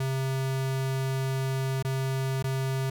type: tone with dropouts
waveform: square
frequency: 133.2 Hz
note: C3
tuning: 31 cents sharp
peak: -27 dBFS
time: 0-2.9 s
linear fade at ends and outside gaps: 5 ms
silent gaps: 1.826-1.847 / 2.426-2.44 s
effects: none